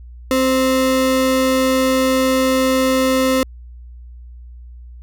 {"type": "ring-modulated tone", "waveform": "square", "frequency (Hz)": 392, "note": "G4", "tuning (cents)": 0, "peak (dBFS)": -11, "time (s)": [0.31, 3.43], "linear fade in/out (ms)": 0, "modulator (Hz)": 129, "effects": ["added 60 Hz sine -34 dBFS peak until 5.02 s"]}